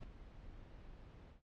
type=noise with ADSR envelope; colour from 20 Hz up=brown; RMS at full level=-44 dBFS; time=0-1.42 s; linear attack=33 ms; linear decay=6 ms; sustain=-11 dB; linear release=130 ms; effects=low-pass 4000 Hz 12 dB/octave + AAC 48 kbps